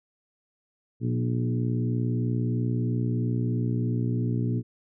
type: harmonic tone with a mistuned harmonic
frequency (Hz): 60.1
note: B1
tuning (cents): -46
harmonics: 2 / 3 / 4 / 5 / 6 / 7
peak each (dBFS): -25 / -33 / -31 / -35 / -39 / -40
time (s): 1-4.63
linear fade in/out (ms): 50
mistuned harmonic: 5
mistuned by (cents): +17
effects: none